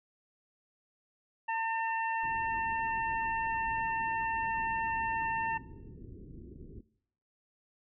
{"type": "harmonic tone", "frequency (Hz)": 903, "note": "A5", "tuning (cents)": 45, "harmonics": [1, 2, 3], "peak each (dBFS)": [-31, -37, -41], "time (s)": [1.48, 5.58], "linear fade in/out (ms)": 10}
{"type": "low-pass noise", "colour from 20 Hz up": "pink", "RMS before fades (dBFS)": -48, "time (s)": [2.23, 6.81], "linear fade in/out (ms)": 5, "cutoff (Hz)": 410, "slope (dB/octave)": 48}
{"effects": ["noise-tail reverb RT60 0.7 s tail -20 dB re dry"]}